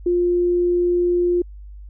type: tone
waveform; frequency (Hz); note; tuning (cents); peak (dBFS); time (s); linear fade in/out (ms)
sine; 352; F4; +14; -15; 0.06-1.42; 5
effects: added 50 Hz sine -35 dBFS peak until 1.89 s